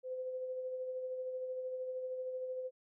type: tone with tremolo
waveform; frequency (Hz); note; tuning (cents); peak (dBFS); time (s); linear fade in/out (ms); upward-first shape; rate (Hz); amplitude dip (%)
sine; 512; C5; -38; -36; 0.03-2.71; 50; sine; 13; 35
effects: none

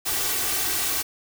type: noise with comb filter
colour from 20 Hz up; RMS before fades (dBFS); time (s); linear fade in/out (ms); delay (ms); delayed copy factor
white; -25; 0.05-1.03; 20; 2.6; +0.6
effects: none

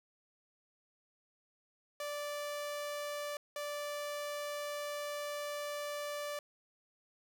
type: tone bursts at uneven times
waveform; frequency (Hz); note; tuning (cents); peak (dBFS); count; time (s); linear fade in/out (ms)
sawtooth; 585; D5; -7; -34; 2; 2-3.37 / 3.56-6.39; 2
effects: none

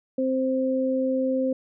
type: tone pair together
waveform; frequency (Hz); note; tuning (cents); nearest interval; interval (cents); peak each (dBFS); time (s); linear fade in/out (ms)
sine; 261.6 / 523.3; C4 / C5; 0 / 0; octave; 1200; -24; 0.18-1.53; 5
effects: none

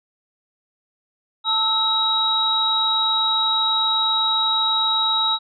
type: tone cluster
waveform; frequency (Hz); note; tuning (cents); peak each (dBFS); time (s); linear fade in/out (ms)
sine; 886 / 1307 / 3833; A5 / E6 / A#7; +12 / -15 / +47; -25 / -25 / -18; 1.44-5.39; 50
effects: none

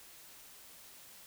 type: silence
effects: white hiss -55 dBFS RMS until 1.26 s

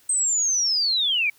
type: linear sweep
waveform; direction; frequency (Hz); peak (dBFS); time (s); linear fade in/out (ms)
sine; down; 8372 to 2247; -19; 0.09-1.3; 5
effects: white hiss -57 dBFS RMS until 1.38 s

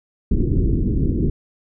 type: low-pass noise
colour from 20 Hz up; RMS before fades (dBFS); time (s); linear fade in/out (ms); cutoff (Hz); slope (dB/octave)
pink; -18; 0.31-1.3; 5; 380; 48
effects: none

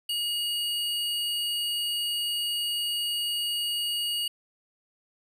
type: tone pair together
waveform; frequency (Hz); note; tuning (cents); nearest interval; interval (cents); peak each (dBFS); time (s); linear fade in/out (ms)
square; 2884 / 4578; F#7 / D8; -45 / -45; minor sixth; 800; -28 / -36; 0.09-4.28; 5
effects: none

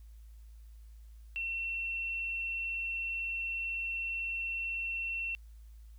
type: tone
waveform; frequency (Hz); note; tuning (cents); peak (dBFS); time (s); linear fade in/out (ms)
sine; 2709; E7; +47; -33; 1.36-5.35; 0
effects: added 55 Hz sine -49 dBFS peak until 5.98 s + white hiss -72 dBFS RMS until 5.98 s

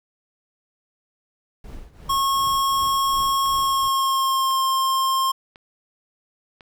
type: noise with tremolo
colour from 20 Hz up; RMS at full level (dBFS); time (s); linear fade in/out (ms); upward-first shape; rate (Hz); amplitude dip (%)
brown; -36; 1.64-3.88; 2; triangle; 2.7; 85
type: tone with pitch glide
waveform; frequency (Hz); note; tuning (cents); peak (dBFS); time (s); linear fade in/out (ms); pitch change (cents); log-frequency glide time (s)
square; 1090 to 1062.6; C#6 to C6; -29 to +26; -19; 2.09-5.32; 10; -45; 3.53-4.62
type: click train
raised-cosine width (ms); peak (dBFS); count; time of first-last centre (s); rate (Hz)
0.3; -28; 4; 3.46-6.608; 0.953
effects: none

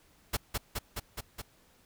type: noise with echo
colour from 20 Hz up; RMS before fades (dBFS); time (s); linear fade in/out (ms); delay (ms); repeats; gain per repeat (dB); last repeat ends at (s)
pink; -30; 0.33-0.37; 10; 210; 5; -2; 1.42
effects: pink hiss -64 dBFS RMS until 1.85 s

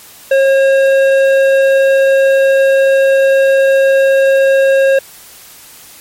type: tone with hard clipping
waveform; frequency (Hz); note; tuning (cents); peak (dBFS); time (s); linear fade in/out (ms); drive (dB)
sine; 541; C#5; -42; -8; 0.31-4.99; 5; 10
effects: white hiss -37 dBFS RMS until 6 s + MP3 64 kbps

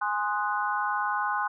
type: chord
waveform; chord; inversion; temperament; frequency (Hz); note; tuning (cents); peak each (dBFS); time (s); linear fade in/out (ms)
sine; Ab dominant seventh; none; equal; 830.6 / 1046.5 / 1244.5 / 1480; Ab5 / C6 / Eb6 / Gb6; 0 / 0 / 0 / 0; -30 / -30 / -33 / -31; 0.01-1.48; 10
effects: none

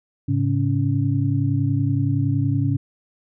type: tone cluster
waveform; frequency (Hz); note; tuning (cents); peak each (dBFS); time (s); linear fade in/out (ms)
sine; 106.3 / 137 / 280.3; G#2 / C#3 / C#4; +41 / -20 / +19; -21 / -21 / -24; 0.28-2.77; 10
effects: none

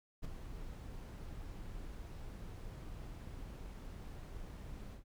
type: noise with ADSR envelope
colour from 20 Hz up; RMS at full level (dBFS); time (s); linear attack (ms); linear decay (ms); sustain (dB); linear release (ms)
brown; -39; 0.22-5.04; 26; 12; -8; 110
effects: none

